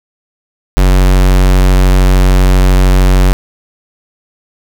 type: tone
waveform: square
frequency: 46.49 Hz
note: F#1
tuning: 9 cents sharp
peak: -5 dBFS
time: 0.77-3.33 s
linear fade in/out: 0 ms
effects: none